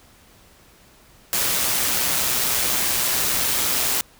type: noise with amplitude modulation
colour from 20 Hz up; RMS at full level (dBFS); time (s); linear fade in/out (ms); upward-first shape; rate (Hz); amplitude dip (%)
white; -20; 1.33-4.01; 0; sine; 125; 30
effects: pink hiss -52 dBFS RMS until 4.19 s